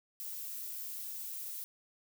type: noise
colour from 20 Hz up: violet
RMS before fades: -42 dBFS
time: 0.2-1.64 s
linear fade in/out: 0 ms
effects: none